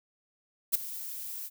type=noise with ADSR envelope; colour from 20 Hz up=violet; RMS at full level=-22 dBFS; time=0.72-1.5 s; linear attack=28 ms; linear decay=9 ms; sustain=-17 dB; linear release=43 ms; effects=none